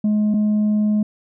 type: tone pair in turn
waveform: sine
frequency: 211.1 / 211.1 Hz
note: G#3 / G#3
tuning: +29 / +29 cents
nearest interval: unison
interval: 0 cents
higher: neither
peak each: -12 dBFS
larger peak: neither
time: 0.04-0.34 / 0.34-1.03 s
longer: second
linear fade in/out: 5 ms
effects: tanh soft clip ceiling -14 dBFS